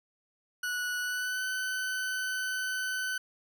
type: tone with pitch glide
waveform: 40% pulse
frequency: 1472 to 1512.5 Hz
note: F#6 to F#6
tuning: -9 to +38 cents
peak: -30 dBFS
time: 0.63-3.18 s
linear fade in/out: 5 ms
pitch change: +47 cents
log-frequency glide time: 1-1.44 s
effects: none